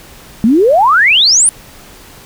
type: exponential sweep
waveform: sine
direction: up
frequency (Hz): 207.7 to 9900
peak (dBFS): -5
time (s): 0.44-1.49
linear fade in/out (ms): 0
effects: pink hiss -37 dBFS RMS until 2.25 s